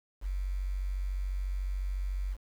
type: tone with quantisation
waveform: sine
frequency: 47 Hz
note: F#1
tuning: 28 cents sharp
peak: -30 dBFS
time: 0.21-2.37 s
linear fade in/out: 50 ms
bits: 9
effects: none